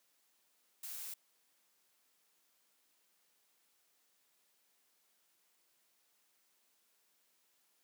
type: noise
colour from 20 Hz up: blue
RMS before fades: -45 dBFS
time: 0.83-1.14 s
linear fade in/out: 5 ms
effects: white hiss -75 dBFS RMS until 7.83 s + high-pass 200 Hz 12 dB/octave